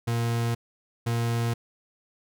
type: tone pair in turn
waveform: 40% pulse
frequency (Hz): 117 / 117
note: A#2 / A#2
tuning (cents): +7 / +7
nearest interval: unison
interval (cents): 0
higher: neither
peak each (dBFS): -23 / -23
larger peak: neither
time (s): 0.07-0.55 / 1.06-1.54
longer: neither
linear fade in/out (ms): 10
effects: none